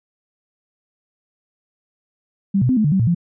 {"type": "tone with pitch steps", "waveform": "sine", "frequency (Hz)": [196.5, 125, 256.5, 215.6, 147.7, 191, 115.2, 172.3], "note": ["G3", "B2", "C4", "A3", "D3", "G3", "A#2", "F3"], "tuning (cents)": [4, 21, -34, -35, 10, -45, -20, -23], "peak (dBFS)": -13, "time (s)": [2.54, 3.148], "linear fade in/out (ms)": 10, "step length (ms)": 76, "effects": []}